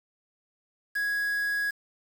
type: tone with quantisation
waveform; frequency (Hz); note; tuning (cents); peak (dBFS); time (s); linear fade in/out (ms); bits
triangle; 1661.2; G#6; 0; -24; 0.95-1.71; 10; 7
effects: none